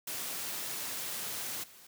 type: noise with level steps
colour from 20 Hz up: white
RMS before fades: -38 / -55 dBFS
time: 0.07-1.87 s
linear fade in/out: 5 ms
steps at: 1.63 s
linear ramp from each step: 10 ms
effects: high-pass 100 Hz 12 dB/octave